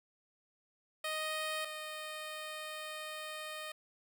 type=tone pair in turn; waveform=10% pulse; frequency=622.3 / 617.6 Hz; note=D#5 / D#5; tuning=0 / -13 cents; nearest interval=unison; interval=13 cents; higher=first; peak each=-27 / -33 dBFS; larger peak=first; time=1.04-1.65 / 1.65-3.72 s; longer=second; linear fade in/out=5 ms; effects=none

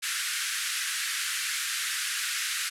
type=band-pass noise; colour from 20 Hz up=pink; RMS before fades=-31 dBFS; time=0.02-2.7 s; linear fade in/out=20 ms; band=1400 to 12000 Hz; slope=48 dB/octave; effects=none

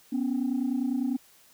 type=tone pair together; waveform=sine; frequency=246.9 / 276.9 Hz; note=B3 / C#4; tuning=0 / -2 cents; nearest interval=major second; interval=198 cents; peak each=-26 / -27 dBFS; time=0.12-1.17 s; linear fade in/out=10 ms; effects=tanh soft clip ceiling -21 dBFS + white hiss -58 dBFS RMS until 1.53 s

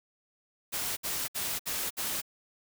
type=noise bursts; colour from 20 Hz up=white; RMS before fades=-33 dBFS; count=5; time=0.72-2.218 s; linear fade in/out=20 ms; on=250 ms; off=62 ms; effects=none

